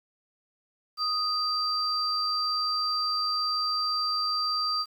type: tone pair together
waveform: sine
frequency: 1244.5 / 4699 Hz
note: D#6 / D8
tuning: 0 / 0 cents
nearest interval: octave + major seventh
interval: 2300 cents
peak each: -29 / -27 dBFS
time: 0.97-4.86 s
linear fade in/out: 50 ms
effects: 9-bit